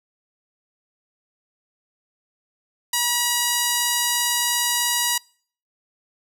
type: tone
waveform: 5% pulse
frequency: 963 Hz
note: B5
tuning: 44 cents flat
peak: -7 dBFS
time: 2.93-5.18 s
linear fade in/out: 5 ms
effects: noise-tail reverb RT60 0.5 s tail -26 dB re dry